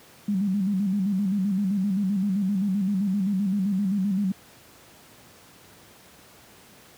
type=tone with vibrato; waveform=sine; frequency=196 Hz; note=G3; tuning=in tune; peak=-21 dBFS; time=0.28-4.32 s; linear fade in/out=5 ms; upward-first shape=square; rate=7.7 Hz; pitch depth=82 cents each way; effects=pink hiss -51 dBFS RMS until 6.97 s + high-pass 100 Hz 12 dB/octave